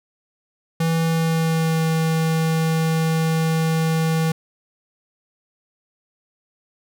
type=tone with pitch glide; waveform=square; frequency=163.9 to 161.27 Hz; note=E3 to E3; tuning=-10 to -38 cents; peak=-18 dBFS; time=0.8-4.32 s; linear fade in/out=5 ms; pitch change=-28 cents; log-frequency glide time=1.04-1.83 s; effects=none